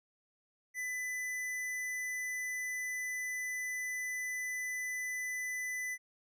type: tone with tanh clipping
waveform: sine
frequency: 2000 Hz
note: B6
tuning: 21 cents sharp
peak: -37 dBFS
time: 0.74-5.98 s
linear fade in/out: 50 ms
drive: 17 dB
effects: none